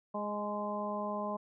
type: harmonic tone with a mistuned harmonic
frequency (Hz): 207.3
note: G#3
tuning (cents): -3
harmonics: 1 / 2 / 3 / 4 / 5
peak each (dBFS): -39 / -44 / -38 / -42 / -39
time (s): 0.14-1.37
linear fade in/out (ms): 10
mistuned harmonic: 4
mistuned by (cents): +19
effects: none